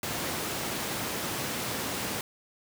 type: high-pass noise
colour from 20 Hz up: pink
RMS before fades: -33 dBFS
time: 0.03-2.21 s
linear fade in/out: 2 ms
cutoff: 130 Hz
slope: 12 dB/octave
effects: none